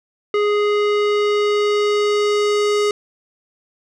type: tone with low-pass filter sweep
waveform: square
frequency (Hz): 415.3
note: G#4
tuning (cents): 0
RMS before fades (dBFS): -17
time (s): 0.34-2.91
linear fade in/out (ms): 2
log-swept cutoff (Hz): 2600 to 6900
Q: 0.97
effects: none